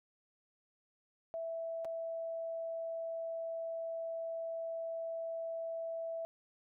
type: tone with dropouts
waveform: sine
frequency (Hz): 659.3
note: E5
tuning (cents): 0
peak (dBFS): -37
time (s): 1.34-6.25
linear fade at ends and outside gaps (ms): 0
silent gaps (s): 1.847-1.852
effects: none

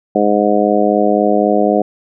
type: harmonic tone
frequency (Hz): 103.83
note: G#2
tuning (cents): 0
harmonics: 2 / 3 / 4 / 5 / 6 / 7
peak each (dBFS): -17 / -17 / -17 / -17 / -17 / -17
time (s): 0.15-1.82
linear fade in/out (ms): 5
effects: none

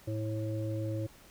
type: harmonic tone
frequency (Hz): 108.9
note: A2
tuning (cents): -17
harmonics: 1 / 3 / 5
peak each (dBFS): -33 / -38 / -40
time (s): 0.07-1.07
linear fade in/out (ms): 10
effects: pink hiss -57 dBFS RMS until 1.3 s

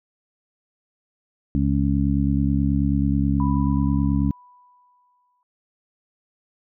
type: harmonic tone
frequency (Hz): 69.3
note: C#2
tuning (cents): 0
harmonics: 1 / 2 / 3 / 4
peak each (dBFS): -23 / -23 / -23 / -23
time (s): 1.55-4.31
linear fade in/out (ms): 0
type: tone with exponential decay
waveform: sine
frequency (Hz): 987.8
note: B5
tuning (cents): 0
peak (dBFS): -27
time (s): 3.4-5.43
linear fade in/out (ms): 1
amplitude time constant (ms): 440
effects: none

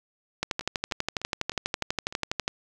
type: two click trains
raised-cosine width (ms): 0.2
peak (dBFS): -9 / -21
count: 26 / 6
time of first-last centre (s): 0.43-2.479 / 0.61-2.125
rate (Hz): 12.2 / 3.3
effects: none

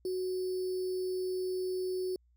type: tone with sample-and-hold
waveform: sine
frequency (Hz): 370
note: F#4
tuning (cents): 0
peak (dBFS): -31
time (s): 0.05-2.16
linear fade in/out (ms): 2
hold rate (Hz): 4900
effects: added 60 Hz sine -64 dBFS peak until 2.36 s

